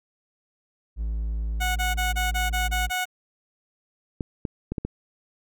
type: tone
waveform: triangle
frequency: 55 Hz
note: A1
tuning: in tune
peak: -23 dBFS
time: 0.96-2.91 s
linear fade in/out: 50 ms
type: tone bursts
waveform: 15% pulse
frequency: 734 Hz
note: F#5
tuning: 14 cents flat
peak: -18 dBFS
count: 8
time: 1.6-3.055 s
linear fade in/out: 20 ms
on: 160 ms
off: 25 ms
type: clicks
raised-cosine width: 3 ms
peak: -15 dBFS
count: 5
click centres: 4.208 / 4.452 / 4.72 / 4.782 / 4.85 s
effects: none